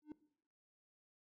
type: tone with exponential growth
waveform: triangle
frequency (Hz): 302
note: D4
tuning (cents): +48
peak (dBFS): -40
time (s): 0.02-0.12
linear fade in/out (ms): 2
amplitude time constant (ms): 21
effects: noise-tail reverb RT60 0.7 s tail -18 dB re dry